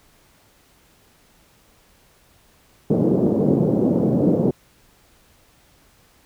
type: band-pass noise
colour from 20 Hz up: pink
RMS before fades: -18 dBFS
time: 2.9-4.51 s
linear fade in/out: 5 ms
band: 150 to 490 Hz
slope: 24 dB/octave
effects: pink hiss -56 dBFS RMS until 6.25 s